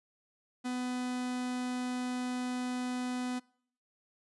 45% pulse tone, 250 Hz, B3, 21 cents sharp, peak -33 dBFS, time 0.64-3.4 s, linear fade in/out 20 ms, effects noise-tail reverb RT60 0.6 s tail -25 dB re dry + resampled to 24000 Hz

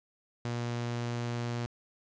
sawtooth tone, 119.4 Hz, A#2, 42 cents sharp, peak -28 dBFS, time 0.45-1.66 s, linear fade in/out 0 ms, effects resampled to 16000 Hz + 10-bit

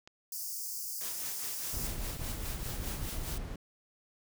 click, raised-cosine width 0.2 ms, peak -32 dBFS, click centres 0.075 s
white high-pass noise, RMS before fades -39 dBFS, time 0.32-1.87 s, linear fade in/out 2 ms, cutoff 4700 Hz, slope 96 dB/octave
white noise with tremolo, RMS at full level -41 dBFS, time 1.01-3.38 s, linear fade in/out 0 ms, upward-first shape sine, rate 4.9 Hz, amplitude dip 55%
brown noise bursts, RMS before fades -38 dBFS, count 4, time 1.73-3.559 s, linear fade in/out 2 ms, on 440 ms, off 23 ms
effects none

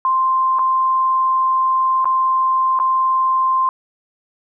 sine tone with dropouts, 1046.5 Hz, C6, in tune, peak -13 dBFS, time 0.05-3.69 s, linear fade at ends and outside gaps 1 ms, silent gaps 0.587-0.592 / 2.045-2.055 / 2.79-2.799 s, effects none

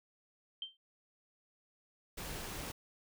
sine tone with exponential decay, 3136 Hz, G7, in tune, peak -35 dBFS, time 0.62-0.77 s, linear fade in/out 2 ms, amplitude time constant 31 ms
pink noise, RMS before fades -43 dBFS, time 2.17-2.72 s, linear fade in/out 10 ms
effects none

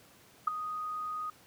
sine tone with ADSR envelope, 1244.5 Hz, D#6, in tune, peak -20 dBFS, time 0.47-1.3 s, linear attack 8 ms, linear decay 6 ms, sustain -14 dB, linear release 3 ms, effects pink hiss -59 dBFS RMS until 1.46 s + high-pass 100 Hz 12 dB/octave

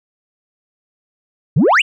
sine exponential sweep, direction up, 119.2 to 3136 Hz, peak -6 dBFS, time 1.56-1.82 s, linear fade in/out 10 ms, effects tanh soft clip ceiling -7 dBFS

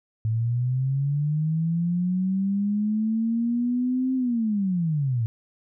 sine linear two-way sweep, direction up then down, 109 to 261.9 to 109 Hz, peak -21 dBFS, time 0.25-5.26 s, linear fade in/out 0 ms, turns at 4.15 s, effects none

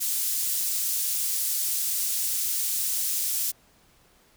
pink high-pass noise, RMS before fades -27 dBFS, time 0-3.52 s, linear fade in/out 20 ms, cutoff 7800 Hz, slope 12 dB/octave, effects pink hiss -60 dBFS RMS until 4.36 s

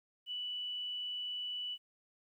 sine tone, 2964 Hz, F#7, 2 cents sharp, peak -37 dBFS, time 0.26-1.78 s, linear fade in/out 50 ms, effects 12-bit

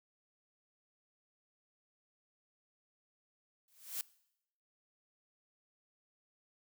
blue noise with exponential growth, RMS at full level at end -35 dBFS, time 3.68-4.01 s, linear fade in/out 1 ms, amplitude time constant 71 ms, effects noise-tail reverb RT60 0.8 s tail -22 dB re dry

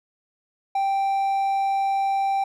triangle tone, 784 Hz, G5, in tune, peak -18 dBFS, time 0.75-2.44 s, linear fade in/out 5 ms, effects none

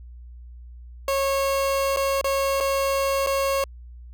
30% pulse tone with dropouts, 547 Hz, C#5, 23 cents flat, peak -18 dBFS, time 1.08-3.64 s, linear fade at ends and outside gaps 2 ms, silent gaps 1.963-1.97 / 2.213-2.243 / 2.603-2.607 / 3.264-3.27 s, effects added 60 Hz sine -39 dBFS peak until 4.13 s

